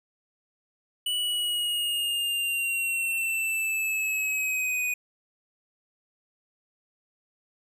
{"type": "linear sweep", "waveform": "square", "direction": "down", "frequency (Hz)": [2960, 2477], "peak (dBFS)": -26, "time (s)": [1.06, 4.94], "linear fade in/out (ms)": 5, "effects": []}